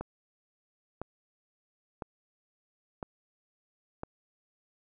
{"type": "click train", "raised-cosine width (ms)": 1, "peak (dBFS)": -22, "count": 5, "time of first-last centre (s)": [0.01, 4.034], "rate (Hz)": 0.994, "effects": []}